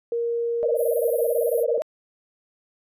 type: tone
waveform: sine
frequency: 468.6 Hz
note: A#4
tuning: 9 cents sharp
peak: -22 dBFS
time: 0.12-1.78 s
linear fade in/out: 2 ms
type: tone with vibrato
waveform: sine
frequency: 550 Hz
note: C#5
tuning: 14 cents flat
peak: -22 dBFS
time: 0.63-1.82 s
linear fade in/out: 0 ms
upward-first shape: sine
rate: 18 Hz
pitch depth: 250 cents each way
type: high-pass noise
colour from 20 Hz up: white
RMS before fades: -35 dBFS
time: 0.75-1.65 s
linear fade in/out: 50 ms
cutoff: 10000 Hz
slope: 96 dB/octave
effects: resampled to 32000 Hz